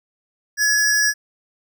square tone pair together, 1694 / 5698 Hz, G#6 / F8, +34 / +34 cents, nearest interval octave + major sixth, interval 2100 cents, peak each -17 / -21 dBFS, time 0.57-1.14 s, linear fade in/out 50 ms, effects none

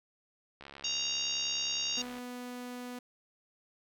click train, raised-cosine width 0.3 ms, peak -31 dBFS, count 111, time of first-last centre 0.61-2.184 s, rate 69.9 Hz
harmonic tone, 932.3 Hz, A#5, in tune, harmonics 3 / 4 / 5 / 6 / 7, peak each -36 / -37 / -38 / -39 / -39 dBFS, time 0.84-2.02 s, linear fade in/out 5 ms
sawtooth tone, 246.9 Hz, B3, in tune, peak -36 dBFS, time 1.97-2.99 s, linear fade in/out 5 ms
effects none

